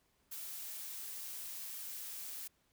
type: noise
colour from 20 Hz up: blue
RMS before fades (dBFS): -45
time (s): 0.31-2.48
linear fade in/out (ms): 10
effects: pink hiss -75 dBFS RMS until 2.72 s